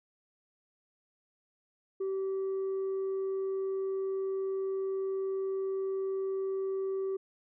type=tone; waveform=sine; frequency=385.3 Hz; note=G4; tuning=30 cents flat; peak=-28 dBFS; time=2-7.17 s; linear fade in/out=10 ms; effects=tanh soft clip ceiling -29 dBFS